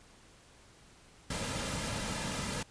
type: noise with comb filter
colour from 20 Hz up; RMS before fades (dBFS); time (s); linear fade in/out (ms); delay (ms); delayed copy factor
pink; -36; 1.3-2.63; 5; 2.7; -0.5
effects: pink hiss -59 dBFS RMS until 2.7 s + resampled to 22050 Hz